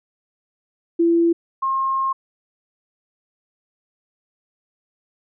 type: tone pair in turn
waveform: sine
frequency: 337.1 / 1070.2 Hz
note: E4 / C6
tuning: +39 / +39 cents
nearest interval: octave + minor sixth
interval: 2000 cents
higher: second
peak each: -13 / -18 dBFS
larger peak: first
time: 0.99-1.33 / 1.62-2.13 s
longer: second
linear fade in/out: 10 ms
effects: none